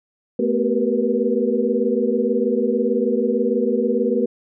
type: tone cluster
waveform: sine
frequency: 221.1 / 247.6 / 384.7 / 470.3 / 488.5 Hz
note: A3 / B3 / G4 / A#4 / B4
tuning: +9 / +5 / -33 / +15 / -19 cents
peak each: -23 dBFS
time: 0.39-4.26 s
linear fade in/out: 5 ms
effects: none